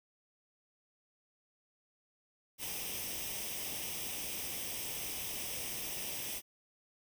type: noise with comb filter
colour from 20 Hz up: white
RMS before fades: -40 dBFS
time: 2.58-6.42 s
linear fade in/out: 50 ms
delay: 0.35 ms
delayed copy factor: +0.65
effects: none